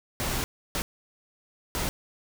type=noise bursts at uneven times; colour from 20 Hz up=pink; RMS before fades=-29 dBFS; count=3; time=0.2-0.44 / 0.75-0.82 / 1.75-1.89 s; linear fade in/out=0 ms; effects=none

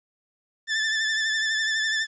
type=tone with vibrato; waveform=sawtooth; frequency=1760 Hz; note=A6; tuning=in tune; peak=-19 dBFS; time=0.67-2.07 s; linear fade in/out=50 ms; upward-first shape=sine; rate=12 Hz; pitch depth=36 cents each way; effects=resampled to 16000 Hz + 10-bit

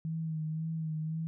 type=tone with vibrato; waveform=sine; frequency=159 Hz; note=D#3; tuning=38 cents sharp; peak=-32 dBFS; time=0.05-1.27 s; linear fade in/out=0 ms; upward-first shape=sine; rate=1.9 Hz; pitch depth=35 cents each way; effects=none

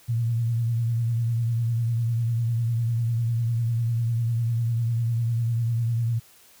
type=tone with vibrato; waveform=sine; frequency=116.2 Hz; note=A#2; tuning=5 cents flat; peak=-21 dBFS; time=0.08-6.2 s; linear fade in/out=20 ms; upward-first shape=sine; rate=10 Hz; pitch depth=47 cents each way; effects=white hiss -54 dBFS RMS until 6.6 s

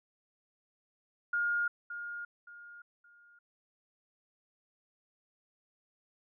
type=tone with echo; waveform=sine; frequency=1420 Hz; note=F6; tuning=28 cents sharp; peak=-28 dBFS; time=1.33-1.68 s; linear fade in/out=5 ms; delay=570 ms; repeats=3; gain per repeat=-10 dB; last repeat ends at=3.39 s; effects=none

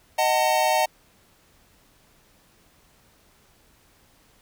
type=chord; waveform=square; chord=D# diminished; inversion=none; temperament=just; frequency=622.3 / 746.7 / 896 Hz; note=D#5 / F#5 / A5; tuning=0 / +16 / +31 cents; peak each=-24 dBFS; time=0.18-0.86 s; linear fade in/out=10 ms; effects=pink hiss -59 dBFS RMS until 4.41 s

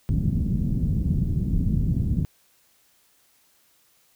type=low-pass noise; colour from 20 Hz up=white; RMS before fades=-23 dBFS; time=0.09-2.25 s; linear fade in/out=0 ms; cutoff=190 Hz; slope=24 dB/octave; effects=white hiss -62 dBFS RMS until 4.15 s

